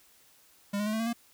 square tone with pitch steps, 201.9 / 208.1 / 214.4 / 220.9 / 227.7 / 234.6 Hz, G#3 / G#3 / A3 / A3 / A#3 / A#3, -49 / +4 / -45 / +7 / -40 / +11 cents, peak -29 dBFS, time 0.73-1.132 s, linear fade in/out 10 ms, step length 67 ms, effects white hiss -61 dBFS RMS until 1.33 s

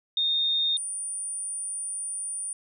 sine tone pair in turn, 3671 / 9352 Hz, A#7 / D9, -27 / -8 cents, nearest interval octave + major third, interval 1619 cents, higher second, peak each -22 / -30 dBFS, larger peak first, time 0.17-0.77 / 0.77-2.53 s, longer second, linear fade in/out 2 ms, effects none

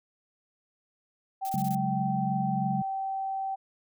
sine tone, 774 Hz, G5, 22 cents flat, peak -29 dBFS, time 1.41-3.56 s, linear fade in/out 20 ms
blue noise bursts, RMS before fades -42 dBFS, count 5, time 1.45-1.749 s, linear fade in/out 0 ms, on 43 ms, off 21 ms
sine chord, C# suspended fourth, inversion none, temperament just, 138.59 / 184.79 / 207.9 Hz, C#3 / F#3 / G#3, 0 / -2 / +2 cents, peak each -32 / -31 / -32 dBFS, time 1.54-2.82 s, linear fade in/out 2 ms
effects none

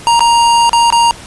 square tone with dropouts, 936 Hz, A#5, 7 cents sharp, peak -7 dBFS, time 0.07-1.11 s, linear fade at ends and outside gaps 0 ms, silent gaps 0.194-0.206 / 0.694-0.731 / 0.903-0.925 s, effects pink hiss -32 dBFS RMS until 1.26 s + resampled to 24000 Hz

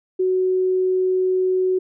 sine tone, 371.5 Hz, F#4, 7 cents sharp, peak -16 dBFS, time 0.19-1.79 s, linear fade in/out 10 ms, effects none

